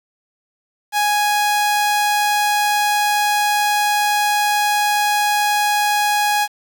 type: tone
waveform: sawtooth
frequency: 830.6 Hz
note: G#5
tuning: in tune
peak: -11 dBFS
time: 0.92-6.48 s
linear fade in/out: 50 ms
effects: 7-bit